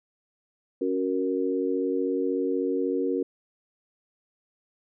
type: chord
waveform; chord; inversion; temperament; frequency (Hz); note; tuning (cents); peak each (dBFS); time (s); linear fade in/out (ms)
sine; F# major; second; equal; 277.2 / 370 / 466.2; C#4 / F#4 / A#4; 0 / 0 / 0; -28; 0.81-3.23; 5
effects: none